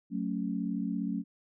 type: chord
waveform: sine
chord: F# minor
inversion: none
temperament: just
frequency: 185 / 222 / 277.5 Hz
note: F#3 / A3 / C#4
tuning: 0 / +16 / +2 cents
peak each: -34 / -34 / -35 dBFS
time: 0.1-1.24 s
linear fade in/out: 50 ms
effects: none